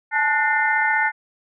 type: tone cluster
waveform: sine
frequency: 837 / 872 / 1464 / 1804 / 2088 Hz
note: G#5 / A5 / F#6 / A6 / C7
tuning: +13 / -16 / -19 / +43 / -4 cents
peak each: -31 / -22 / -22 / -22 / -24 dBFS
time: 0.11-1.12 s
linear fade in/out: 50 ms
effects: none